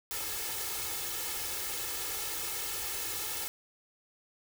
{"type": "noise with comb filter", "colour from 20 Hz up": "white", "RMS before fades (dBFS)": -36, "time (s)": [0.11, 3.48], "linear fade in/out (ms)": 0, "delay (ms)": 2.3, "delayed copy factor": 0.9, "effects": []}